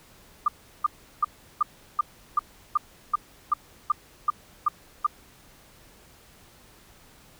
sine tone bursts, 1202 Hz, D6, 40 cents sharp, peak -17 dBFS, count 13, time 0.46-5.066 s, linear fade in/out 5 ms, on 22 ms, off 360 ms, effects pink hiss -54 dBFS RMS until 7.39 s

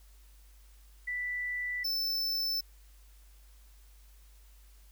sine / square tone pair in turn, 1975.5 / 5288 Hz, B6 / E8, 0 / +5 cents, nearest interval octave + perfect fourth, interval 1705 cents, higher second, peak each -32 / -30 dBFS, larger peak second, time 1.07-1.84 / 1.84-2.61 s, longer neither, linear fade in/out 10 ms, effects added 50 Hz sine -54 dBFS peak until 4.91 s + white hiss -65 dBFS RMS until 4.91 s

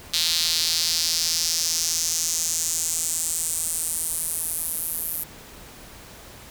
square tone with high-pass filter sweep, 82.41 Hz, E2, in tune, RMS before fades -25 dBFS, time 0.13-5.24 s, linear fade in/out 10 ms, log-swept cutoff 4000 to 12000 Hz, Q 2.9, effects pink hiss -44 dBFS RMS until 6.5 s

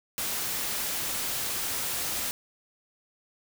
white noise, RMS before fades -31 dBFS, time 0.18-2.31 s, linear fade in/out 0 ms, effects none

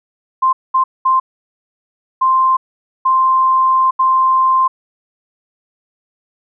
sine tone bursts at uneven times, 1046.5 Hz, C6, in tune, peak -9 dBFS, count 6, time 0.42-0.53 / 0.74-0.84 / 1.05-1.2 / 2.21-2.57 / 3.05-3.91 / 3.99-4.68 s, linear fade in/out 10 ms, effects none

